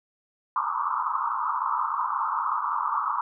white band-pass noise, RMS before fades -27 dBFS, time 0.56-3.21 s, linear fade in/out 2 ms, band 890 to 1300 Hz, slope 96 dB/octave, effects none

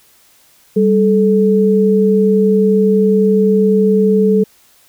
sine tone pair together, 196.2 / 434.1 Hz, G3 / A4, +2 / -23 cents, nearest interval octave + major second, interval 1375 cents, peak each -11 dBFS, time 0.76-4.44 s, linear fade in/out 10 ms, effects white hiss -50 dBFS RMS until 4.88 s

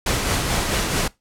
pink noise with tremolo, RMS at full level -20 dBFS, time 0.06-1.08 s, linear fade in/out 5 ms, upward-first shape sine, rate 4.6 Hz, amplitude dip 35%, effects noise-tail reverb RT60 0.2 s tail -21 dB re dry + low-pass 11000 Hz 12 dB/octave

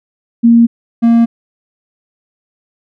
sine / triangle tone pair in turn, 233.1 / 232.2 Hz, A#3 / A#3, 0 / -7 cents, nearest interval unison, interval 7 cents, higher first, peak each -3 dBFS, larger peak neither, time 0.43-0.67 / 1.02-1.26 s, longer neither, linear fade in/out 20 ms, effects none

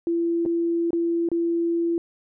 sine tone with dropouts, 337.8 Hz, E4, 42 cents sharp, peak -20 dBFS, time 0.07-1.98 s, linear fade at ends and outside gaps 1 ms, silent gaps 0.453-0.46 / 0.906-0.931 / 1.288-1.316 s, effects none

